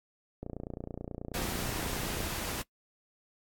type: click train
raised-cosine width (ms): 2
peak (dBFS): -25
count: 53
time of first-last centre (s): 0.43-2.205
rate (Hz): 29.3
type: noise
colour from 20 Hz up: pink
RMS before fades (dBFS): -36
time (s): 1.34-2.62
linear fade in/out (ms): 2
effects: noise-tail reverb RT60 0.1 s tail -21 dB re dry + AAC 64 kbps